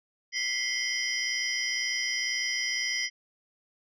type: tone cluster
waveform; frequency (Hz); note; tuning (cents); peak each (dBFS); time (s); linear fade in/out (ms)
sine; 1982 / 2104 / 3123 / 5030 / 5730; B6 / C7 / G7 / D#8 / F8; +6 / +9 / -7 / +18 / +44; -34 / -32 / -36 / -32 / -34; 0.32-3.1; 50
effects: tanh soft clip ceiling -19 dBFS